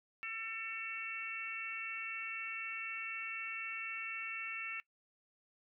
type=harmonic tone; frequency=448 Hz; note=A4; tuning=31 cents sharp; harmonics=3 / 4 / 5 / 6; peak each=-48 / -49 / -44 / -43 dBFS; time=0.23-4.8 s; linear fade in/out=0 ms; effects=noise-tail reverb RT60 0.1 s tail -20 dB re dry